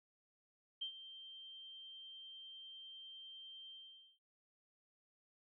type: tone with ADSR envelope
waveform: sine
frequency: 3145 Hz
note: G7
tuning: 5 cents sharp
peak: -38 dBFS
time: 0.81-4.19 s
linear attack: 11 ms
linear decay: 92 ms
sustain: -13 dB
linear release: 480 ms
effects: none